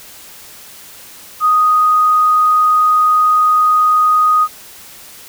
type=tone; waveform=sine; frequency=1244.5 Hz; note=D#6; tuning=in tune; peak=-8 dBFS; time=1.4-4.48 s; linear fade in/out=50 ms; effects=white hiss -37 dBFS RMS until 5.28 s